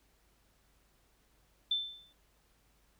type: tone with exponential decay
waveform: sine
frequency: 3540 Hz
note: A7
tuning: 10 cents sharp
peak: -26 dBFS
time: 1.71-2.13 s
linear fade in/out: 5 ms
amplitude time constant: 90 ms
effects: added 50 Hz sine -70 dBFS peak until 2.99 s + pink hiss -71 dBFS RMS until 2.99 s